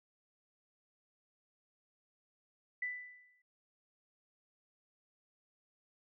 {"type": "tone with exponential decay", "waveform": "sine", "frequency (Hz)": 1987, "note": "B6", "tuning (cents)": 10, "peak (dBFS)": -34, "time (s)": [2.82, 3.42], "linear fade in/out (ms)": 5, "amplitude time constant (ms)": 130, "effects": ["noise-tail reverb RT60 0.1 s tail -19 dB re dry"]}